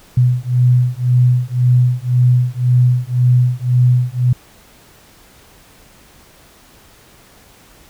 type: beating tone pair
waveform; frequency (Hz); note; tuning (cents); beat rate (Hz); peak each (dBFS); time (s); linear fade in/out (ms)
sine; 123.47 / 125.37; B2 / B2; 0 / +26; 1.9; -13; 0.17-4.33; 5
effects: pink hiss -46 dBFS RMS until 7.89 s